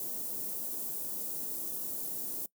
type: band-stop noise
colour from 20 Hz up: white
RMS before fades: -37 dBFS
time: 0-2.46 s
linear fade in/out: 2 ms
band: 410 to 12000 Hz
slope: 12 dB/octave
effects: noise-tail reverb RT60 0.1 s tail -22 dB re dry + high-pass 200 Hz 12 dB/octave